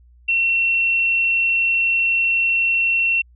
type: tone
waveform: sine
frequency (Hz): 2716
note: F7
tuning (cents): -49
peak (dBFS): -15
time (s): 0.28-3.22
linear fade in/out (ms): 10
effects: added 60 Hz sine -47 dBFS peak until 3.35 s